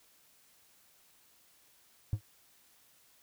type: tone with exponential decay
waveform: triangle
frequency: 104.9 Hz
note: G#2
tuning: 18 cents sharp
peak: -20 dBFS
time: 2.13-2.21 s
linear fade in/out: 0 ms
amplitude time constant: 16 ms
effects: tanh soft clip ceiling -22 dBFS + white hiss -65 dBFS RMS until 3.22 s